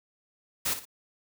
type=noise with echo; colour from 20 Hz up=white; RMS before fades=-28 dBFS; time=0.65-0.74 s; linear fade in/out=10 ms; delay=57 ms; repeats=2; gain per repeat=-10 dB; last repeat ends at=0.854 s; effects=none